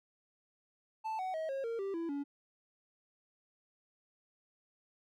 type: tone with pitch steps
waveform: triangle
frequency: 880 / 748.6 / 636.8 / 541.7 / 460.8 / 392 / 333.5 / 283.7 Hz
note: A5 / F#5 / D#5 / C#5 / A#4 / G4 / E4 / C#4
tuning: 0 / +20 / +40 / -40 / -20 / 0 / +20 / +40 cents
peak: -33 dBFS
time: 1.04-2.24 s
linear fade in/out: 20 ms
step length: 150 ms
effects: none